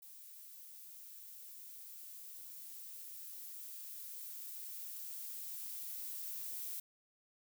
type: noise with level ramp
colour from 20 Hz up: violet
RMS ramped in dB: -55 to -43 dBFS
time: 0.02-6.8 s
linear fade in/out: 5 ms
effects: none